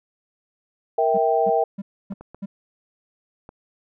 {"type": "chord", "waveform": "sine", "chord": "E diminished", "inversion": "second", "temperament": "equal with one note detuned", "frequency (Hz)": [466.2, 651.7, 784], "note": ["Bb4", "E5", "G5"], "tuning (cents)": [0, -20, 0], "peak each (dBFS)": [-21, -21, -21], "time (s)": [0.98, 1.64], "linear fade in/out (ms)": 5}
{"type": "tone bursts", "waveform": "triangle", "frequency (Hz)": 197.6, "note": "G3", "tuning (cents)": 14, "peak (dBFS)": -25, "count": 5, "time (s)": [1.14, 2.46], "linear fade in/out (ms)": 10, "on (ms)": 40, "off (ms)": 280}
{"type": "clicks", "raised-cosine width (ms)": 1, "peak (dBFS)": -26, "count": 4, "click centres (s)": [2.123, 2.21, 2.346, 3.491]}
{"effects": []}